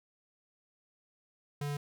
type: tone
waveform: square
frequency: 144.6 Hz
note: D3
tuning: 27 cents flat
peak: -34 dBFS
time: 1.61-1.77 s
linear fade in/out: 5 ms
effects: none